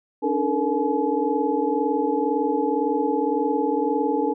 sine tone cluster, 280.2 / 302.1 / 433.4 / 471.1 / 851 Hz, C#4 / D4 / A4 / A#4 / G#5, +19 / +49 / -26 / +18 / +42 cents, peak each -26 dBFS, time 0.22-4.34 s, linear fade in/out 20 ms, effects none

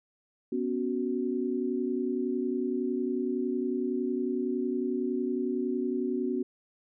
sine chord, B suspended second, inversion none, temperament just, 246.9 / 277.8 / 370.4 Hz, B3 / C#4 / F#4, 0 / +4 / +2 cents, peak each -31 / -33 / -31 dBFS, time 0.52-6.43 s, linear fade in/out 5 ms, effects none

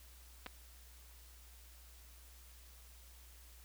clicks, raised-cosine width 0.3 ms, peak -29 dBFS, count 2, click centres 0.462 / 0.466 s, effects added 60 Hz sine -57 dBFS peak until 3.64 s + white hiss -62 dBFS RMS until 3.64 s

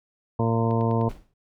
harmonic tone, 114.6 Hz, A#2, 29 cents flat, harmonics 1 / 2 / 3 / 4 / 5 / 6 / 8 / 9, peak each -23 / -26 / -32 / -28 / -34 / -32 / -31 / -35 dBFS, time 0.39-1.09 s, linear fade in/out 5 ms
click train, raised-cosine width 0.3 ms, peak -31 dBFS, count 5, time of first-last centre 0.71-1.114 s, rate 9.91 Hz
brown noise with exponential decay, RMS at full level -33 dBFS, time 1.09-1.34 s, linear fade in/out 5 ms, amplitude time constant 54 ms
effects none

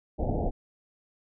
pink low-pass noise, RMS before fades -28 dBFS, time 0.18-0.51 s, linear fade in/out 20 ms, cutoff 810 Hz, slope 96 dB/octave, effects none

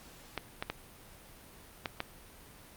clicks, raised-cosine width 0.3 ms, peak -17 dBFS, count 5, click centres 0.377 / 0.625 / 0.7 / 1.858 / 2.004 s, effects pink hiss -54 dBFS RMS until 2.76 s + Opus 48 kbps

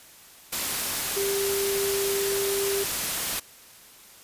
sine tone in noise, 396.2 Hz, G4, 18 cents sharp, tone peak -25 dBFS, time 1.16-2.84 s, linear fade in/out 10 ms, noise white, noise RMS -28 dBFS, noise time 0.52-3.4 s, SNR 0 dB, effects white hiss -50 dBFS RMS until 4.23 s + resampled to 32000 Hz

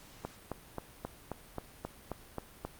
click train, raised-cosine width 1 ms, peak -22 dBFS, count 10, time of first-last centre 0.25-2.65 s, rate 3.75 Hz, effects pink hiss -55 dBFS RMS until 2.79 s + Opus 48 kbps

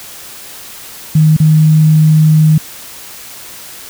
sine tone with dropouts, 155.56 Hz, D#3, in tune, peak -4 dBFS, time 1.15-2.58 s, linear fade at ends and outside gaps 5 ms, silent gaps 1.367-1.4 s, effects white hiss -31 dBFS RMS until 3.89 s

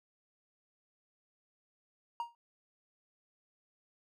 triangle tone with exponential decay, 940 Hz, A#5, 14 cents sharp, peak -29 dBFS, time 2.2-2.35 s, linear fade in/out 1 ms, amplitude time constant 32 ms, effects none

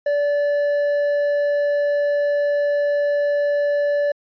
sine tone with hard clipping, 579 Hz, D5, 25 cents flat, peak -18 dBFS, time 0.06-4.12 s, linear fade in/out 5 ms, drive 5 dB, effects resampled to 11025 Hz

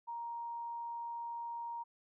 sine tone, 937 Hz, A#5, 9 cents sharp, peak -39 dBFS, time 0.07-1.84 s, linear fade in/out 20 ms, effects none

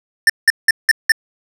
square tone bursts, 1790 Hz, A6, 29 cents sharp, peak -7 dBFS, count 5, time 0.27-1.12 s, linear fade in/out 2 ms, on 26 ms, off 180 ms, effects low-pass 11000 Hz 12 dB/octave

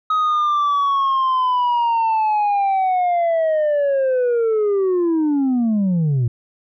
sine linear sweep, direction down, 1266 to 113.2 Hz, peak -12 dBFS, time 0.1-6.28 s, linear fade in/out 5 ms, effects tanh soft clip ceiling -14 dBFS

